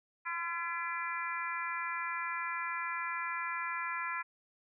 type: harmonic tone with a mistuned harmonic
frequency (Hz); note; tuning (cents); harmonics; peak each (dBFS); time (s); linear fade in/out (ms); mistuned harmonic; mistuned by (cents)
340; F4; -46; 3 / 4 / 5 / 6 / 7; -39 / -40 / -41 / -42 / -42; 0.25-4.23; 20; 6; -23
effects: none